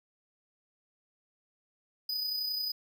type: tone with amplitude modulation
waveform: square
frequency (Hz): 4978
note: D#8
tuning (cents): 0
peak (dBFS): -30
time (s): 2.09-2.72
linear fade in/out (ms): 5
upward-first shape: sine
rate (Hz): 31.3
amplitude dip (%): 40
effects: none